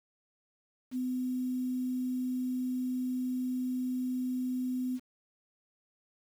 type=tone with quantisation; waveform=sine; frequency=253.3 Hz; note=B3; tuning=44 cents sharp; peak=-30 dBFS; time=0.91-5 s; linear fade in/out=50 ms; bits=9; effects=none